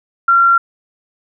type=tone; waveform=sine; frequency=1373 Hz; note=F6; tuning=30 cents flat; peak=-7 dBFS; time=0.28-0.58 s; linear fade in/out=5 ms; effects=none